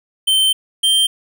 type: tone pair in turn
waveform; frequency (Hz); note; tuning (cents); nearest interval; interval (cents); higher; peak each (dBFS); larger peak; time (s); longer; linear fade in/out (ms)
square; 3105 / 3150; G7 / G7; -17 / +8; unison; 25; second; -12; neither; 0.27-0.53 / 0.83-1.07; first; 10
effects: none